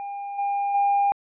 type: tone with level steps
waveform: triangle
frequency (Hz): 804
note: G5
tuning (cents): +44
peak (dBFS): -28 / -20 / -15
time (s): 0-1.12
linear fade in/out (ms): 0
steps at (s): 0.38 / 0.74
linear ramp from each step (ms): 10
effects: tanh soft clip ceiling -12 dBFS + resampled to 8000 Hz